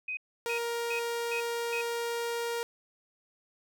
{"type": "tone bursts", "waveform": "sine", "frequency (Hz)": 2508, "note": "D#7", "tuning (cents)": 13, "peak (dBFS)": -32, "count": 5, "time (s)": [0.08, 1.815], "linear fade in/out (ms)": 5, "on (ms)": 91, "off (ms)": 320}
{"type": "tone", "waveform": "sawtooth", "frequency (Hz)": 469.1, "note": "A#4", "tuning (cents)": 11, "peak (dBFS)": -27, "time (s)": [0.46, 2.63], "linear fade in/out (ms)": 0}
{"effects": []}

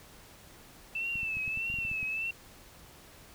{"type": "tone with vibrato", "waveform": "sine", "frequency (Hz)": 2655, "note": "E7", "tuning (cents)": 12, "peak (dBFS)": -31, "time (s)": [0.95, 2.31], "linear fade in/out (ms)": 5, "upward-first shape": "triangle", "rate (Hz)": 1.6, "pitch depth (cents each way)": 77}
{"type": "clicks", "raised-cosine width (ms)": 5, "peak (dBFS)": -32, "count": 11, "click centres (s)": [1.156, 1.232, 1.37, 1.478, 1.574, 1.701, 1.741, 1.787, 1.851, 1.915, 2.029]}
{"effects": ["pink hiss -54 dBFS RMS until 3.34 s"]}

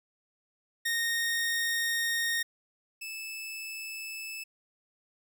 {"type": "tone pair in turn", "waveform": "sawtooth", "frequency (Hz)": [1853, 2621], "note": ["A#6", "E7"], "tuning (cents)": [-11, -11], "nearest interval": "tritone", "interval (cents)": 600, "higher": "second", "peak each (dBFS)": [-24, -34], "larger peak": "first", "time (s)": [[0.85, 2.43], [3.01, 4.44]], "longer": "first", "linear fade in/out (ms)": 10, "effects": []}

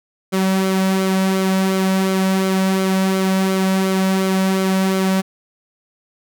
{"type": "tone with flanger", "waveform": "sawtooth", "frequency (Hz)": 190.2, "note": "F#3", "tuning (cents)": 48, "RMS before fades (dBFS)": -17, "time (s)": [0.32, 5.22], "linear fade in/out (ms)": 20, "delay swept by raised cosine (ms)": [1.1, 2.5], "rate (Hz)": 2.8, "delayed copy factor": -0.5, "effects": []}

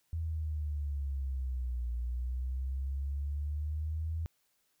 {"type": "exponential two-way sweep", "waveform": "sine", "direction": "down then up", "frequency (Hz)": [82.41, 59.2, 82], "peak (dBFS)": -32, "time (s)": [0.13, 4.26], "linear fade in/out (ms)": 0, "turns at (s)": 1.92, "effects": ["white hiss -75 dBFS RMS until 4.8 s"]}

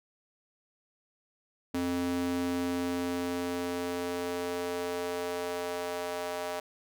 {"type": "tone with high-pass filter sweep", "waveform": "square", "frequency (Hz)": 87.9, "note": "F2", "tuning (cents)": 12, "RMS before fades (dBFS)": -33, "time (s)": [1.74, 6.6], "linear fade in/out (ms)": 5, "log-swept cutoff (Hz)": [230, 590], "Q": 2.2, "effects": []}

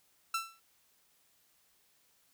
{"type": "tone with exponential decay", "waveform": "sawtooth", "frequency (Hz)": 1338, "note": "E6", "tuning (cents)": 25, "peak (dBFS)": -25, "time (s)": [0.34, 0.6], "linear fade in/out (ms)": 5, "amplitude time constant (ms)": 55, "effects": ["white hiss -70 dBFS RMS until 2.33 s"]}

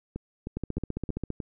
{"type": "two click trains", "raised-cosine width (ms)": 3, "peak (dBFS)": [-21, -18], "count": [5, 12], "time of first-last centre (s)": [[0.16, 1.402], [0.57, 1.303]], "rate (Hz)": [3.22, 15], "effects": []}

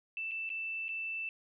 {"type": "tone with dropouts", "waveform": "sine", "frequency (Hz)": 2655, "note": "E7", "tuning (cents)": 12, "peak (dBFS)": -35, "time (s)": [0.17, 1.29], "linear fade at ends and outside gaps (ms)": 1, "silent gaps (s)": [[0.311, 0.316], [0.492, 0.501], [0.883, 0.89]], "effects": []}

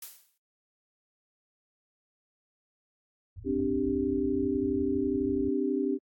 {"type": "noise with exponential decay", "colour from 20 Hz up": "blue", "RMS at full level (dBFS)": -38, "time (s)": [0.02, 0.38], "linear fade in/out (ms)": 5, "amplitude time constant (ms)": 77}
{"type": "low-pass noise", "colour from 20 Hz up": "white", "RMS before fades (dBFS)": -40, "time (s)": [3.36, 5.49], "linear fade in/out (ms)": 5, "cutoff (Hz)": 110, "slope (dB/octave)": 96}
{"type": "chord", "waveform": "sine", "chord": "C suspended second", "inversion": "none", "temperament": "equal", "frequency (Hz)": [261.6, 293.7, 392], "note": ["C4", "D4", "G4"], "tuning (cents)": [0, 0, 0], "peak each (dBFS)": -30, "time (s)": [3.44, 5.99], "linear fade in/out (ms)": 50}
{"effects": ["high-pass 60 Hz 12 dB/octave", "AAC 64 kbps"]}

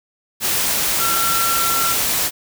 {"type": "tone in noise", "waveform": "sine", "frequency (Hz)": 1357, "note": "E6", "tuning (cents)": 50, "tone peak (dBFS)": -20, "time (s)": [0.98, 1.96], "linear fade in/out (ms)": 50, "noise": "white", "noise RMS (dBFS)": -19, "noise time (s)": [0.4, 2.31], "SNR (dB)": -4, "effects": []}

